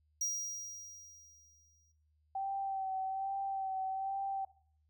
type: tone with exponential decay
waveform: square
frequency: 5730 Hz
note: F8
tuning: 44 cents sharp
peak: -31 dBFS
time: 0.21-1.92 s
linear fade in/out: 5 ms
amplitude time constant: 370 ms
type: tone with vibrato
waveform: sine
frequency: 773 Hz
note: G5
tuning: 24 cents flat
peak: -34 dBFS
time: 2.35-4.45 s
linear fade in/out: 5 ms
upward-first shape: sine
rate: 1.2 Hz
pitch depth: 26 cents each way
effects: noise-tail reverb RT60 0.5 s tail -18 dB re dry + added 76 Hz sine -70 dBFS peak until 4.89 s